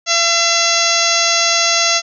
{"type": "harmonic tone with a mistuned harmonic", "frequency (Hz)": 677, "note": "E5", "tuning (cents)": 46, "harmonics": [1, 2, 3, 4, 5, 6, 7, 8, 9, 10], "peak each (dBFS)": [-21, -21, -21, -21, -21, -21, -21, -21, -21, -21], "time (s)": [0.06, 2.02], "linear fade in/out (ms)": 50, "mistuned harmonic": 10, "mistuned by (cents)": -50, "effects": []}